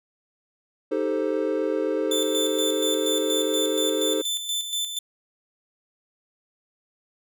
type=chord; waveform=triangle; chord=A half-diminished seventh; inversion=second; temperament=equal; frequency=311.1 / 392 / 440 / 523.3 Hz; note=Eb4 / G4 / A4 / C5; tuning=0 / 0 / 0 / 0 cents; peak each=-26 / -27 / -25 / -26 dBFS; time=0.91-4.22 s; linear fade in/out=10 ms
type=tone with tremolo; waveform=sawtooth; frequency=3530 Hz; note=A7; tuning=5 cents sharp; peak=-21 dBFS; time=2.11-4.99 s; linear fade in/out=5 ms; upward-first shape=square; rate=4.2 Hz; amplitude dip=55%
effects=none